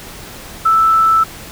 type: tone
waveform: sine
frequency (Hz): 1318.5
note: E6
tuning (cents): 0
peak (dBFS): -8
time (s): 0.65-1.24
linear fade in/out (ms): 10
effects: pink hiss -33 dBFS RMS until 1.51 s